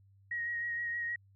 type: tone with vibrato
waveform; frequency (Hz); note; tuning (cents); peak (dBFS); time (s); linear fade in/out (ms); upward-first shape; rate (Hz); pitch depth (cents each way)
sine; 1887; A#6; +21; -33; 0.31-1.16; 5; sine; 6.4; 19
effects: added 98 Hz sine -60 dBFS peak until 1.35 s